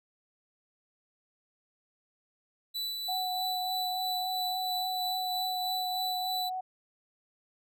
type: tone with tremolo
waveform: 45% pulse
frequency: 3970 Hz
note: B7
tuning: 8 cents sharp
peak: -32 dBFS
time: 2.74-6.5 s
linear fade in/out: 20 ms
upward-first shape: sine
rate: 3.1 Hz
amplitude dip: 30%
type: tone with vibrato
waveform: sine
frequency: 740 Hz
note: F#5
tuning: in tune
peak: -32 dBFS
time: 3.08-6.61 s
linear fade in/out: 10 ms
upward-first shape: triangle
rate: 3.5 Hz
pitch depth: 18 cents each way
effects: none